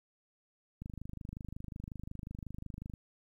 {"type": "click train", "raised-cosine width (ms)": 5, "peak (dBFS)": -30, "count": 55, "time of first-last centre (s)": [0.82, 2.938], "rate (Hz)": 25.5, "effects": ["11-bit"]}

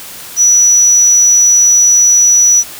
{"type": "tone", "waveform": "sine", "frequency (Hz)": 5890, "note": "F#8", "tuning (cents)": -9, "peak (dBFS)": -4, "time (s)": [0.36, 2.64], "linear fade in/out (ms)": 50, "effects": ["white hiss -29 dBFS RMS until 2.79 s"]}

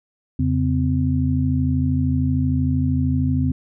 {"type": "tone cluster", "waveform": "sine", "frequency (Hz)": [84.8, 137.8, 256.6], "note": ["E2", "C#3", "C4"], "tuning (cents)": [50, -10, -34], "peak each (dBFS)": -21, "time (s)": [0.39, 3.52], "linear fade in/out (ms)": 5, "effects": []}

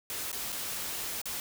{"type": "noise with dropouts", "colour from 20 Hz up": "white", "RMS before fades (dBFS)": -36, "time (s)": [0.1, 1.4], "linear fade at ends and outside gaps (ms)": 1, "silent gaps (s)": [[0.317, 0.328], [0.521, 0.525], [1.216, 1.256]], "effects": []}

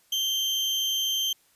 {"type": "tone with amplitude modulation", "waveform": "35% pulse", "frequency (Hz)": 3136, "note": "G7", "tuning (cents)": 0, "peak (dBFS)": -21, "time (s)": [0.12, 1.33], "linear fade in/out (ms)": 5, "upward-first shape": "sine", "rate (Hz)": 228, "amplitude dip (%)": 35, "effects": ["white hiss -63 dBFS RMS until 1.55 s", "resampled to 32000 Hz"]}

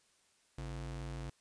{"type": "ring-modulated tone", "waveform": "square", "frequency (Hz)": 97.3, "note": "G2", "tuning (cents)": -12, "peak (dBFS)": -38, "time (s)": [0.58, 1.3], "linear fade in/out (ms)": 5, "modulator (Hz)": 41.8, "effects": ["white hiss -71 dBFS RMS until 1.4 s", "resampled to 22050 Hz"]}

